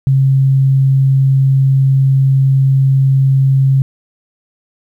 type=tone; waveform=sine; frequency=134.8 Hz; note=C#3; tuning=48 cents flat; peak=-7 dBFS; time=0.07-3.82 s; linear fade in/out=0 ms; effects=8-bit